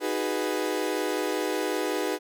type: chord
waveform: 35% pulse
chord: G# minor seventh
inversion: second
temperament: equal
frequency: 311.1 / 370 / 415.3 / 493.9 Hz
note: D#4 / F#4 / G#4 / B4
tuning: 0 / 0 / 0 / 0 cents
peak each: -30 dBFS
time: 0-2.19 s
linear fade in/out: 50 ms
effects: none